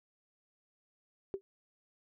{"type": "tone with exponential decay", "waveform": "sine", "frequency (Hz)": 390.5, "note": "G4", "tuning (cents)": -7, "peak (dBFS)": -29, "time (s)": [1.34, 1.41], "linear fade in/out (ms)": 0, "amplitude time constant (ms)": 15, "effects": []}